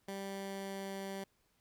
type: tone with pitch glide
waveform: 15% pulse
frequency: 196 to 194.76 Hz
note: G3 to G3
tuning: 0 to -11 cents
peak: -34 dBFS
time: 0.08-1.24 s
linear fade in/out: 5 ms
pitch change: -11 cents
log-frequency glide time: 0.22-0.99 s
effects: pink hiss -75 dBFS RMS until 1.6 s